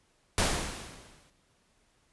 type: noise with exponential decay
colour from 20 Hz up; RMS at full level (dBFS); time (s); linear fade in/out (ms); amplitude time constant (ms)
pink; -24; 0.38-1.3; 1; 200
effects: pink hiss -69 dBFS RMS until 2.12 s + resampled to 24000 Hz